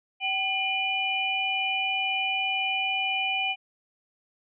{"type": "tone cluster", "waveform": "sine", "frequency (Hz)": [769, 2422, 2980], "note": ["G5", "D#7", "F#7"], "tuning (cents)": [-33, -47, 12], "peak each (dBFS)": [-31, -27, -30], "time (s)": [0.2, 3.56], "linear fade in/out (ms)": 50, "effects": []}